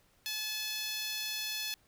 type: tone with high-pass filter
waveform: 10% pulse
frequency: 862 Hz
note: A5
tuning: 36 cents flat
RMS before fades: -37 dBFS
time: 0.26-1.74 s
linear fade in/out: 0 ms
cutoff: 2800 Hz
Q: 0.72
effects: pink hiss -68 dBFS RMS until 1.87 s